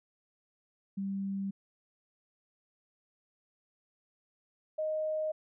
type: tone pair in turn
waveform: sine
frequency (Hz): 195.9 / 621.9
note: G3 / D#5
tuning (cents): -1 / -1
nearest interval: octave + minor sixth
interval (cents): 2000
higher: second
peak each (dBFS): -32 / -30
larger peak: second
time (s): 0.97-1.51 / 4.78-5.32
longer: neither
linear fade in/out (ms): 10
effects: none